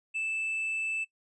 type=tone; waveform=triangle; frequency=2636 Hz; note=E7; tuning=1 cent flat; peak=-28 dBFS; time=0.14-1.05 s; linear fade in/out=20 ms; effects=noise-tail reverb RT60 0.1 s tail -20 dB re dry + resampled to 24000 Hz